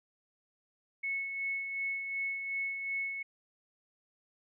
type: tone with tremolo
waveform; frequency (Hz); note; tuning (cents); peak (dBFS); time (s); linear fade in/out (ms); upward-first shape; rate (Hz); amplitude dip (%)
sine; 2200; C#7; -14; -31; 1.03-3.23; 10; sine; 2.7; 45
effects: none